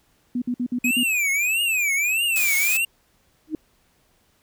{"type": "tone bursts", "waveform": "sine", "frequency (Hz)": 245.5, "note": "B3", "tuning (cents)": -10, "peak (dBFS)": -21, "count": 6, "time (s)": [0.35, 1.034], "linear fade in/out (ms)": 5, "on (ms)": 69, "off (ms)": 54}
{"type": "tone with vibrato", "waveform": "square", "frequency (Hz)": 2489, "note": "D#7", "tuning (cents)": 0, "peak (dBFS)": -20, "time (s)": [0.84, 2.85], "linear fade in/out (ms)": 5, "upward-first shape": "triangle", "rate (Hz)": 1.6, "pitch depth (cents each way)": 250}
{"type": "noise", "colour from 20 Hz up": "blue", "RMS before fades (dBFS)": -25, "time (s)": [2.36, 2.77], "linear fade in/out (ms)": 0}
{"type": "tone with exponential growth", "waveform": "sine", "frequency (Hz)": 311.1, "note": "D#4", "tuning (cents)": 0, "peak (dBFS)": -18, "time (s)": [3.47, 3.55], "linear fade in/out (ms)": 2, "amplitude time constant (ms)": 17}
{"effects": ["pink hiss -63 dBFS RMS until 4.42 s"]}